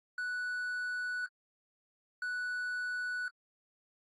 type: tone bursts at uneven times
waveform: triangle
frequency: 1480 Hz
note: F#6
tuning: in tune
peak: -32 dBFS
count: 2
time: 0.18-1.26 / 2.22-3.28 s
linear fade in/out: 2 ms
effects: AAC 32 kbps